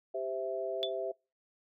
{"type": "chord", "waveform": "sine", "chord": "C major", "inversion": "second", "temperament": "equal with one note detuned", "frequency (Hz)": [392, 519, 659.3], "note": ["G4", "C5", "E5"], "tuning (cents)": [0, -14, 0], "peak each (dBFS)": [-38, -39, -35], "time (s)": [0.14, 1.12], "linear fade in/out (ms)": 10}
{"type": "tone with exponential decay", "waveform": "sine", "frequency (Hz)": 3471, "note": "A7", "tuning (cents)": -24, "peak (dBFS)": -27, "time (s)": [0.83, 0.93], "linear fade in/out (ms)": 0, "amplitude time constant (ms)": 21}
{"effects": ["noise-tail reverb RT60 0.3 s tail -26 dB re dry"]}